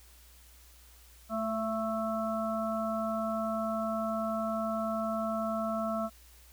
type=harmonic tone with a mistuned harmonic; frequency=220 Hz; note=A3; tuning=in tune; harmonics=1 / 3 / 5 / 6; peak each=-34 / -33 / -41 / -37 dBFS; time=1.29-6.1 s; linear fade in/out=50 ms; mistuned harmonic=3; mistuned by=+24 cents; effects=added 60 Hz sine -56 dBFS peak until 6.52 s + white hiss -59 dBFS RMS until 6.52 s